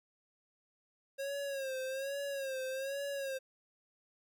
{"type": "tone with vibrato", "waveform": "square", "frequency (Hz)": 542, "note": "C#5", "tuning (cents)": -39, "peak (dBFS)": -37, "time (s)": [1.18, 3.39], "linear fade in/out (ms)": 20, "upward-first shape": "sine", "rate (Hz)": 1.2, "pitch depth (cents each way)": 71, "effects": ["13-bit"]}